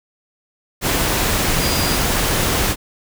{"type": "tone in noise", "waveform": "sine", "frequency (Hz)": 4847, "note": "D#8", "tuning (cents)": -46, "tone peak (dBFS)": -25, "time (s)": [1.59, 1.98], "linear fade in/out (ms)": 50, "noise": "pink", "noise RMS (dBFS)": -18, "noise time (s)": [0.81, 2.76], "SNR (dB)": -10, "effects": []}